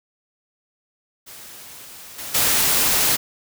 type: noise with level steps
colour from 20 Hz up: white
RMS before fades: -40 / -32 / -18 dBFS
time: 1.26-3.17 s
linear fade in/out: 20 ms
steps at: 2.18 / 2.34 s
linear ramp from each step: 10 ms
effects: none